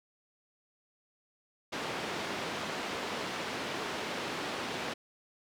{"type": "band-pass noise", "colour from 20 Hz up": "pink", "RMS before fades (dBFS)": -37, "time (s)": [1.72, 4.94], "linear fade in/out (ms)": 10, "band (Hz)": [240, 4100], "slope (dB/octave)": 12, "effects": []}